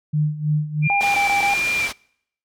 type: tone with tremolo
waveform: sine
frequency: 151.2 Hz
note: D#3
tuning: 49 cents flat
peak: -15 dBFS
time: 0.13-0.88 s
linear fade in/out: 10 ms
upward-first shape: sine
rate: 3.1 Hz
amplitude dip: 80%
type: tone with vibrato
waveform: sine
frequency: 2367 Hz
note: D7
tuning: 13 cents sharp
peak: -19 dBFS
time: 0.82-1.9 s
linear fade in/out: 50 ms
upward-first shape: square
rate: 1.5 Hz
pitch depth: 20 cents each way
type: tone bursts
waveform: sine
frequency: 805 Hz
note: G5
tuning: 46 cents sharp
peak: -18 dBFS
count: 5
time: 0.9-1.538 s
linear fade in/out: 0 ms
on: 110 ms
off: 22 ms
type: low-pass noise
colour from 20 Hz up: white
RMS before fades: -30 dBFS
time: 1-1.93 s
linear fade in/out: 20 ms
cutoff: 5100 Hz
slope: 12 dB/octave
effects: noise-tail reverb RT60 0.7 s tail -26 dB re dry